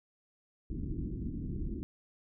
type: low-pass noise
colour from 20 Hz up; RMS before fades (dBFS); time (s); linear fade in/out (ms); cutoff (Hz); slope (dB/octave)
pink; -37; 0.7-1.83; 0; 340; 48
effects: none